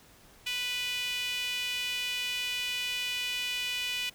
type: tone with high-pass filter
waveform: sawtooth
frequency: 493.9 Hz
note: B4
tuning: in tune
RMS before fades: -33 dBFS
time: 0.46-4.1 s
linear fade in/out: 10 ms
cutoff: 2700 Hz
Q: 4.7
effects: pink hiss -57 dBFS RMS until 4.14 s